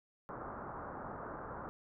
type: low-pass noise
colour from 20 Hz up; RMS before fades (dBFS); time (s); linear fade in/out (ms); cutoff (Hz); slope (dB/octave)
white; -45; 0.29-1.69; 0; 1400; 48
effects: none